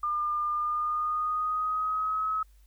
sine tone with pitch glide, 1203 to 1281.9 Hz, D6 to E6, +41 to -49 cents, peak -26 dBFS, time 0.03-2.43 s, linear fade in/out 5 ms, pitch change +110 cents, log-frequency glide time 0.53-2.27 s, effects added 50 Hz sine -54 dBFS peak until 2.66 s + white hiss -69 dBFS RMS until 2.66 s

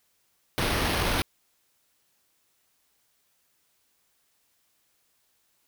pink noise with sample-and-hold, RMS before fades -26 dBFS, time 0.58-1.22 s, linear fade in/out 0 ms, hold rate 7350 Hz, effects white hiss -70 dBFS RMS until 5.67 s

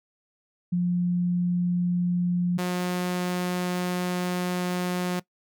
sine / sawtooth tone pair in turn, 176.8 / 179.58 Hz, F3 / F3, +22 / +49 cents, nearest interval unison, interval 27 cents, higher second, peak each -21 dBFS, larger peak neither, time 0.72-2.58 / 2.58-5.2 s, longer second, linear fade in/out 10 ms, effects noise-tail reverb RT60 0.1 s tail -20 dB re dry

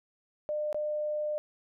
sine tone with dropouts, 602 Hz, D5, 43 cents sharp, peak -29 dBFS, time 0.49-1.38 s, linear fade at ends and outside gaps 0 ms, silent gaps 0.728-0.745 s, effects none

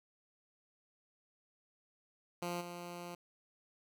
10% pulse tone with level steps, 174.61 Hz, F3, in tune, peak -29 / -36 dBFS, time 2.42-3.15 s, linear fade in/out 5 ms, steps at 2.6 s, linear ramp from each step 20 ms, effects none

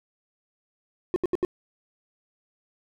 triangle tone bursts, 360.6 Hz, F#4, 45 cents flat, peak -18 dBFS, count 4, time 1.14-1.449 s, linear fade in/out 0 ms, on 21 ms, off 75 ms, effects none

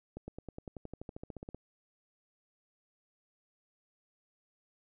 accelerating click train, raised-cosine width 2 ms, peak -29 dBFS, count 18, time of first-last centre 0.17-1.546 s, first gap 110 ms, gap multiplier 0.96, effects none

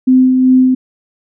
sine tone with tremolo, 257.2 Hz, C4, 30 cents flat, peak -4 dBFS, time 0.07-0.75 s, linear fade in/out 10 ms, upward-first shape sine, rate 2.6 Hz, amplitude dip 35%, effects none

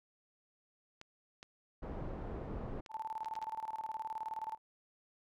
clicks, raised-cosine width 0.2 ms, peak -32 dBFS, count 6, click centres 1.014 / 1.429 / 2.862 / 3.246 / 3.354 / 3.426 s
pink low-pass noise, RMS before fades -42 dBFS, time 1.82-2.81 s, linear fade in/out 10 ms, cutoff 750 Hz, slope 12 dB/octave
sine tone with tremolo, 880 Hz, A5, in tune, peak -36 dBFS, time 2.89-4.58 s, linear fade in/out 50 ms, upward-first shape square, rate 19 Hz, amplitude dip 80%
effects none

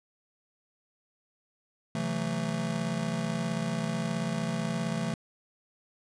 square chord, F# half-diminished seventh, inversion second, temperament just, 133.2 / 166.5 / 185 / 222 Hz, C3 / E3 / F#3 / A3, +31 / +18 / 0 / +16 cents, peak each -38 / -34 / -38 / -34 dBFS, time 1.95-5.14 s, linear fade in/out 2 ms, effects resampled to 22050 Hz

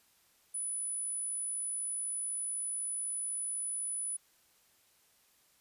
sine tone, 9956 Hz, D#9, in tune, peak -34 dBFS, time 0.54-4.17 s, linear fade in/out 10 ms, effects white hiss -68 dBFS RMS until 5.6 s + resampled to 32000 Hz

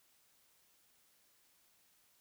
silence, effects white hiss -71 dBFS RMS until 2.2 s

